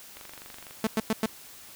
click train, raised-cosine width 0.3 ms, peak -28 dBFS, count 14, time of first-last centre 0.17-0.709 s, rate 24.1 Hz
sawtooth tone bursts, 220 Hz, A3, in tune, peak -19 dBFS, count 4, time 0.84-1.26 s, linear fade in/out 2 ms, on 30 ms, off 100 ms
effects white hiss -48 dBFS RMS until 1.75 s

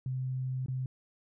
sine tone with dropouts, 129.5 Hz, C3, 17 cents flat, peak -31 dBFS, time 0.06-0.86 s, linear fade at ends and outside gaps 2 ms, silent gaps 0.661-0.683 s, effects none

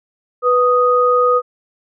sine tone pair together, 493.9 / 1244.6 Hz, B4 / D#6, 0 / 0 cents, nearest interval octave + major third, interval 1600 cents, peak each -13 dBFS, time 0.42-1.42 s, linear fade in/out 50 ms, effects none

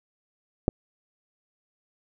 clicks, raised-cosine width 2 ms, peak -7 / -20 dBFS, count 2, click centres 0.681 / 0.689 s, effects none

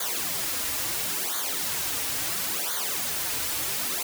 white noise with flanger, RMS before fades -29 dBFS, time 0-4.03 s, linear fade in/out 5 ms, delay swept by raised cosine 0.37 to 5.57 ms, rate 0.73 Hz, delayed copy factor -0.85, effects none

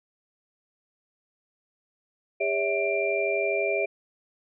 sine tone cluster, 403.7 / 560 / 652 / 2372 Hz, G#4 / C#5 / E5 / D7, -49 / +18 / -19 / +17 cents, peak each -28 / -30 / -28 / -29 dBFS, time 2.4-3.86 s, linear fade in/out 10 ms, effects none

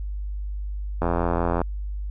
click train, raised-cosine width 1 ms, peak -9 dBFS, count 52, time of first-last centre 1.02-1.616 s, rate 85.6 Hz, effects added 50 Hz sine -27 dBFS peak until 2.1 s

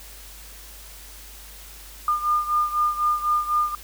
sine beating tone pair, 1208 / 1212 Hz, D6 / D#6, +48 / -46 cents, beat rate 4 Hz, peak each -21 / -25 dBFS, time 2.08-3.75 s, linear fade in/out 2 ms, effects added 50 Hz sine -44 dBFS peak until 3.83 s + white hiss -44 dBFS RMS until 3.83 s

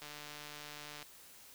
click train, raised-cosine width 0.2 ms, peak -30 dBFS, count 150, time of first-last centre 0.02-1.027 s, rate 148 Hz, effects white hiss -57 dBFS RMS until 1.54 s

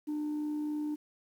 sine tone with amplitude modulation, 300 Hz, D4, 37 cents sharp, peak -28 dBFS, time 0.07-0.96 s, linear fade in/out 20 ms, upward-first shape sine, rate 63.6 Hz, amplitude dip 30%, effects tanh soft clip ceiling -30 dBFS + 10-bit

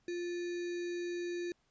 sine tone with sample-and-hold, 349.2 Hz, F4, in tune, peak -35 dBFS, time 0.08-1.52 s, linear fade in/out 2 ms, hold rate 2100 Hz, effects pink hiss -75 dBFS RMS until 1.7 s + resampled to 16000 Hz

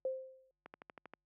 sine tone with exponential decay, 523.3 Hz, C5, in tune, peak -31 dBFS, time 0.05-0.51 s, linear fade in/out 2 ms, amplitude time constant 100 ms
click train, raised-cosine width 0.5 ms, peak -34 dBFS, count 7, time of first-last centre 0.66-1.136 s, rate 12.6 Hz
effects added 50 Hz sine -70 dBFS peak until 1.25 s + high-pass 200 Hz 12 dB/octave

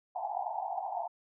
pink band-pass noise, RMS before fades -36 dBFS, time 0.15-1.08 s, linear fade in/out 10 ms, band 690 to 900 Hz, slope 96 dB/octave, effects none

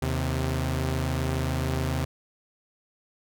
sawtooth tone pair together, 78.95 / 130.81 Hz, D#2 / C3, +26 / 0 cents, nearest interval major sixth, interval 874 cents, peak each -24 dBFS, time 0.02-2.05 s, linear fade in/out 5 ms, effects none

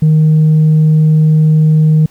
sine tone, 155.56 Hz, D#3, in tune, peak -3 dBFS, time 0.02-2.06 s, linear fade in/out 5 ms, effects tanh soft clip ceiling -3 dBFS + pink hiss -47 dBFS RMS until 2.1 s

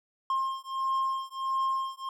triangle beating tone pair, 1064 / 1065.5 Hz, C6 / C6, +29 / +31 cents, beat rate 1.5 Hz, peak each -29 dBFS, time 0.3-2.09 s, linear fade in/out 2 ms, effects none

